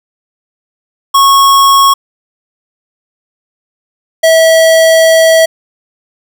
square tone pair in turn, 1100 / 649.4 Hz, C#6 / E5, -14 / -26 cents, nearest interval major sixth, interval 912 cents, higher first, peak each -4 dBFS, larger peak neither, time 1.14-1.94 / 4.23-5.46 s, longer second, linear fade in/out 10 ms, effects none

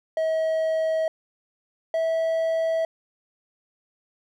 triangle tone pair in turn, 640 / 651.6 Hz, D#5 / E5, +49 / -20 cents, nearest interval unison, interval 31 cents, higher second, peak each -19 dBFS, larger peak neither, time 0.17-1.08 / 1.94-2.85 s, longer neither, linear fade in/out 2 ms, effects none

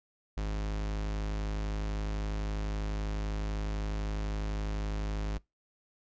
45% pulse tone, 51.91 Hz, G#1, in tune, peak -31 dBFS, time 0.37-5.38 s, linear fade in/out 5 ms, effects noise-tail reverb RT60 0.2 s tail -23 dB re dry + resampled to 16000 Hz

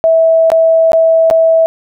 sine tone with dropouts, 652 Hz, E5, 19 cents flat, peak -5 dBFS, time 0.04-1.66 s, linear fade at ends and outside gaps 0 ms, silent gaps 0.502-0.518 / 0.919-0.932 / 1.301-1.31 s, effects none

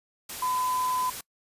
sine tone in noise, 1009 Hz, B5, 37 cents sharp, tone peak -25 dBFS, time 0.42-1.1 s, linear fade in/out 5 ms, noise white, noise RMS -37 dBFS, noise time 0.29-1.21 s, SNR +9 dB, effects noise-tail reverb RT60 0.1 s tail -24 dB re dry + resampled to 32000 Hz

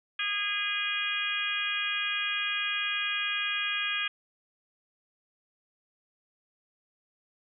harmonic tone, 410.1 Hz, G#4, 22 cents flat, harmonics 3 / 4 / 5 / 6 / 7 / 8, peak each -39 / -34 / -39 / -32 / -37 / -34 dBFS, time 0.19-4.08 s, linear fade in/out 5 ms, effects none

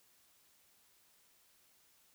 silence, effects white hiss -69 dBFS RMS until 2.14 s

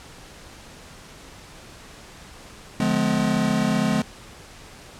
square chord, D diminished seventh, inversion none, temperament just, 146.83 / 176.2 / 211.4 / 253.7 Hz, D3 / F3 / Ab3 / Cb4, 0 / +16 / +31 / +47 cents, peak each -29 / -27 / -23 / -26 dBFS, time 2.8-4.02 s, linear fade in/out 2 ms, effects pink hiss -44 dBFS RMS until 4.99 s + low-pass 9000 Hz 12 dB/octave

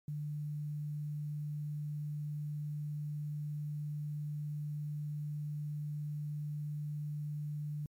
sine tone with quantisation, 148.6 Hz, D3, 21 cents sharp, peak -36 dBFS, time 0.08-7.86 s, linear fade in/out 2 ms, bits 11, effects MP3 96 kbps

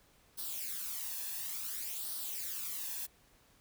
blue noise with flanger, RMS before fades -40 dBFS, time 0.37-3.07 s, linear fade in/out 20 ms, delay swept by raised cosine 0.21 to 1.17 ms, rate 0.57 Hz, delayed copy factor +0.65, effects pink hiss -66 dBFS RMS until 3.6 s

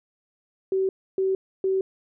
sine tone bursts, 381.9 Hz, G4, 45 cents flat, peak -20 dBFS, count 3, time 0.72-1.81 s, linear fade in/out 2 ms, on 170 ms, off 290 ms, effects none

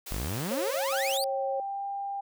white high-pass noise, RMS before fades -40 dBFS, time 0.06-1.18 s, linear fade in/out 10 ms, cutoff 280 Hz, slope 48 dB/octave
sawtooth exponential sweep, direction up, 40.92 to 4826 Hz, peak -27 dBFS, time 0.11-1.24 s, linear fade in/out 0 ms
sine tone, 544 Hz, C#5, 33 cents flat, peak -29 dBFS, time 0.51-1.6 s, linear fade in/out 2 ms
sine tone with pitch glide, 784 to 796.3 Hz, G5 to G5, 0 to +27 cents, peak -31 dBFS, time 0.92-2.21 s, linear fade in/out 10 ms, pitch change +27 cents, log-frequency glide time 1.46-1.85 s
effects none

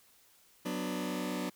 sawtooth chord, B minor, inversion second, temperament just, 185.21 / 246.9 / 296.3 Hz, F#3 / B3 / D4, +2 / 0 / +15 cents, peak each -34 dBFS, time 0.65-1.5 s, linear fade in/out 10 ms, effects white hiss -64 dBFS RMS until 1.55 s

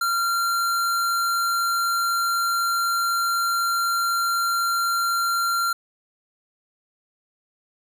square tone, 1378 Hz, F6, 24 cents flat, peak -21 dBFS, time 0.01-5.73 s, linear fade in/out 5 ms, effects none

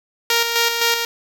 5% pulse tone with tremolo, 466.2 Hz, A#4, in tune, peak -3 dBFS, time 0.3-1.05 s, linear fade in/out 2 ms, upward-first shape square, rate 3.9 Hz, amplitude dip 45%, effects 7-bit

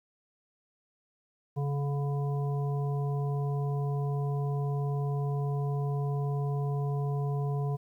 harmonic tone with a mistuned harmonic, 142.7 Hz, D3, 49 cents flat, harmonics 1 / 3 / 5 / 7, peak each -28 / -38 / -42 / -45 dBFS, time 1.56-7.77 s, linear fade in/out 20 ms, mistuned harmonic 1, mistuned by -29 cents, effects 11-bit

